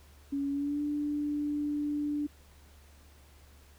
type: tone with pitch glide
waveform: sine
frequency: 280.1 to 293.7 Hz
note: C#4 to D4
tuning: +18 to 0 cents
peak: -29 dBFS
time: 0.32-2.27 s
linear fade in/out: 10 ms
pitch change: +82 cents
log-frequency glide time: 0.51-0.82 s
effects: added 72 Hz sine -55 dBFS peak until 3.78 s + pink hiss -61 dBFS RMS until 3.78 s